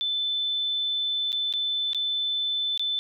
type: tone with dropouts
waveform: sine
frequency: 3520 Hz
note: A7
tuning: in tune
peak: -24 dBFS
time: 0.01-2.99 s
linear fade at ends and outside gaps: 0 ms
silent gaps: 1.32-1.328 / 1.526-1.537 / 1.932-1.947 / 2.776-2.795 s
effects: none